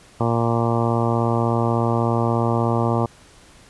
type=harmonic tone; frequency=116.54 Hz; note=A#2; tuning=in tune; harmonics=1 / 2 / 3 / 4 / 5 / 6 / 7 / 8 / 9 / 10; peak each=-21 / -24 / -26 / -27 / -28 / -29 / -29 / -30 / -31 / -31 dBFS; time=0.2-3.06 s; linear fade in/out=5 ms; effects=pink hiss -49 dBFS RMS until 3.69 s + resampled to 24000 Hz